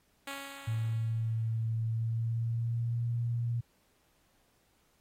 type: tone with exponential decay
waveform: 5% pulse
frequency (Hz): 277.2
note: C#4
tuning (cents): 0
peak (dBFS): -26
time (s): 0.27-1.75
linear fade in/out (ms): 5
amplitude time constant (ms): 320
type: tone with pitch glide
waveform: sine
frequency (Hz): 112.7 to 118.1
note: A2 to A#2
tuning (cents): +42 to +23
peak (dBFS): -29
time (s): 0.67-3.61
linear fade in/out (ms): 10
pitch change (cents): +81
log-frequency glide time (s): 1.84-3.05
effects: pink hiss -71 dBFS RMS until 5 s + AAC 48 kbps